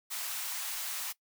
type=high-pass noise; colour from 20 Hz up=white; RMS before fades=-37 dBFS; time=0.1-1.13 s; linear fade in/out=20 ms; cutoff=750 Hz; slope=24 dB/octave; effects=noise-tail reverb RT60 0.1 s tail -20 dB re dry